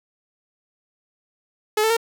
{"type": "tone with pitch steps", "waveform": "sawtooth", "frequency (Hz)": [427, 442.6, 458.7], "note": ["G#4", "A4", "A#4"], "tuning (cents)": [48, 10, -28], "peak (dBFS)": -13, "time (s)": [1.77, 1.968], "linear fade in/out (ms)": 5, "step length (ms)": 66, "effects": []}